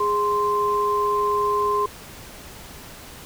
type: tone pair together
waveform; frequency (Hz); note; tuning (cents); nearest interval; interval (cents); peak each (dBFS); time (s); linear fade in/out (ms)
sine; 413.9 / 1043; G#4 / C6; -6 / -6; octave + major third; 1600; -23 / -20; 0-1.86; 5
effects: pink hiss -41 dBFS RMS until 3.25 s